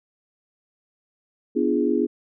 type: chord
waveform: sine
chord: B diminished seventh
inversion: none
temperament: equal with one note detuned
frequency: 246.9 / 293.7 / 342.8 / 415.3 Hz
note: B3 / D4 / F4 / Ab4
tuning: 0 / 0 / -32 / 0 cents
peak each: -24 dBFS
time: 1.55-2.07 s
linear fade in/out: 20 ms
effects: none